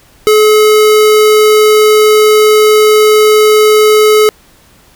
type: tone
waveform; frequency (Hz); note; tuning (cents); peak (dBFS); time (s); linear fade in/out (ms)
square; 427.7; A4; -49; -4; 0.27-4.29; 0
effects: pink hiss -44 dBFS RMS until 4.95 s